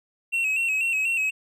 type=tone with vibrato; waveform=triangle; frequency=2637 Hz; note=E7; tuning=in tune; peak=-20 dBFS; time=0.32-1.31 s; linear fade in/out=20 ms; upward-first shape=square; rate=4.1 Hz; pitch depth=55 cents each way; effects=none